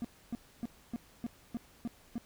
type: tone bursts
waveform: triangle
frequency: 235.8 Hz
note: A#3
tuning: 20 cents sharp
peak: -31 dBFS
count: 8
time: 0.02-2.18 s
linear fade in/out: 0 ms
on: 25 ms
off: 280 ms
effects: pink hiss -61 dBFS RMS until 2.25 s